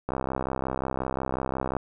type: click train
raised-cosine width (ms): 1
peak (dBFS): -14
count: 111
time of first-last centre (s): 0.09-1.767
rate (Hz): 65.6
effects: none